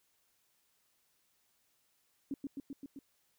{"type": "tone with echo", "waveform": "sine", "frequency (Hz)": 277.2, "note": "C#4", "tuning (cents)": 0, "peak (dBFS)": -34, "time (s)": [2.31, 2.34], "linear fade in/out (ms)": 2, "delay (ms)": 130, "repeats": 5, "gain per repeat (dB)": -2, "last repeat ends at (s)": 2.99, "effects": ["white hiss -75 dBFS RMS until 3.38 s"]}